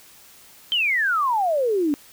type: exponential sweep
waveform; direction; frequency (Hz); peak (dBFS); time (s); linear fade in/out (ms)
sine; down; 3168 to 277.2; -18; 0.72-1.94; 0
effects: white hiss -49 dBFS RMS until 2.12 s